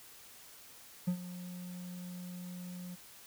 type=tone with ADSR envelope; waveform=triangle; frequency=179.2 Hz; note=F3; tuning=45 cents sharp; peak=-25 dBFS; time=1.07-2.96 s; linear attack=11 ms; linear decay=82 ms; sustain=-15 dB; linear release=21 ms; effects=white hiss -55 dBFS RMS until 3.26 s